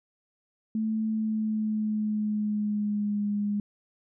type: tone with pitch glide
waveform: sine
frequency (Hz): 219.2 to 205.7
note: A3 to G#3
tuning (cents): -6 to -16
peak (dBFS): -25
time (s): 0.75-3.6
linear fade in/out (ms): 2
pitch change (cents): -110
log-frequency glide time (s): 1.08-3.26
effects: none